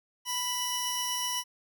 sawtooth tone cluster, 987 / 2969 / 5610 Hz, B5 / F#7 / F8, -1 / +5 / +7 cents, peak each -31 dBFS, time 0.25-1.44 s, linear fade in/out 50 ms, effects none

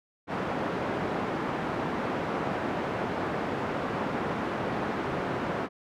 pink band-pass noise, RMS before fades -31 dBFS, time 0.27-5.69 s, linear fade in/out 50 ms, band 180 to 1400 Hz, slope 12 dB/octave, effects none

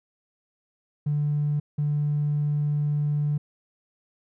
triangle tone bursts at uneven times, 147.4 Hz, D3, 7 cents sharp, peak -18 dBFS, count 2, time 1.06-1.6 / 1.78-3.38 s, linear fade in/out 10 ms, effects tanh soft clip ceiling -19 dBFS

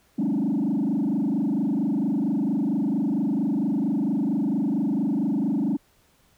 sine tone with frequency modulation, 246 Hz, B3, 7 cents flat, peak -19 dBFS, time 0.18-5.77 s, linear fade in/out 10 ms, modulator 24.4 Hz, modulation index 2.5, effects tanh soft clip ceiling -19 dBFS + pink hiss -62 dBFS RMS until 6.37 s

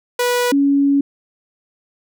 sawtooth / sine tone pair in turn, 489.1 / 280.3 Hz, B4 / C#4, -17 / +19 cents, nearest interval minor seventh, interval 964 cents, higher first, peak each -11 dBFS, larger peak neither, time 0.19-0.52 / 0.52-1.01 s, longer second, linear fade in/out 5 ms, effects none

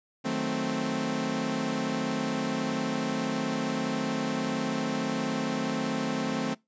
sawtooth chord, D# diminished seventh, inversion none, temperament equal, 155.56 / 185 / 220 / 261.6 Hz, D#3 / F#3 / A3 / C4, 0 / 0 / 0 / 0 cents, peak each -33 / -33 / -28 / -27 dBFS, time 0.24-6.55 s, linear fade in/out 20 ms, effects noise-tail reverb RT60 0.2 s tail -23 dB re dry + resampled to 16000 Hz

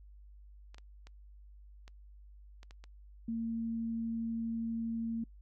clicks, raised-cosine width 0.2 ms, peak -36 dBFS, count 7, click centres 0.745 / 0.783 / 1.07 / 1.879 / 2.631 / 2.709 / 2.84 s
sine tone, 228.1 Hz, A#3, 37 cents flat, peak -33 dBFS, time 3.28-5.24 s, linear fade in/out 5 ms
effects noise-tail reverb RT60 0.1 s tail -26 dB re dry + added 50 Hz sine -52 dBFS peak until 5.41 s

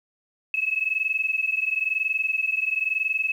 sine tone pair together, 2574 / 2595 Hz, E7 / E7, -42 / -28 cents, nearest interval unison, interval 14 cents, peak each -25 dBFS, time 0.54-3.32 s, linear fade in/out 2 ms, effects 9-bit

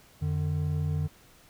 triangle tone pair together, 88.75 / 150 Hz, F2 / D3, +28 / +37 cents, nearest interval major sixth, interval 909 cents, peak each -28 / -26 dBFS, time 0.21-1.08 s, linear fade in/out 20 ms, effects pink hiss -57 dBFS RMS until 1.49 s

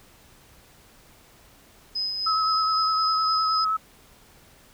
sine tone with tremolo, 5050 Hz, D#8, 25 cents sharp, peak -24 dBFS, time 1.95-3.65 s, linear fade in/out 10 ms, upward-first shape sine, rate 3.8 Hz, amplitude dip 35%
sine tone with vibrato, 1290 Hz, E6, 38 cents flat, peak -21 dBFS, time 2.26-3.77 s, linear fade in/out 10 ms, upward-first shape sine, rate 9.7 Hz, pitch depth 20 cents each way
effects pink hiss -54 dBFS RMS until 4.73 s

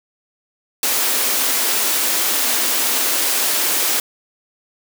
white high-pass noise, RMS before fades -18 dBFS, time 0.83-4 s, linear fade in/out 2 ms, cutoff 220 Hz, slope 96 dB/octave, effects none

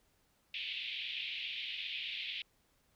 white band-pass noise, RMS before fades -41 dBFS, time 0.54-2.42 s, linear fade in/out 2 ms, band 2300 to 3600 Hz, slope 48 dB/octave, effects pink hiss -73 dBFS RMS until 2.95 s

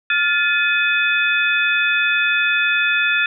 sine tone cluster, 1405 / 1737 / 2525 / 3488 Hz, F6 / A6 / D#7 / A7, +10 / -23 / +25 / -16 cents, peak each -20 / -19 / -19 / -25 dBFS, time 0.1-3.26 s, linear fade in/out 2 ms, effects none

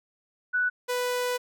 sine / sawtooth tone pair in turn, 1482 / 494.6 Hz, F#6 / B4, +2 / +3 cents, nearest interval octave + perfect fifth, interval 1899 cents, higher first, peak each -22 dBFS, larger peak neither, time 0.53-0.7 / 0.88-1.38 s, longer second, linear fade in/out 20 ms, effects none

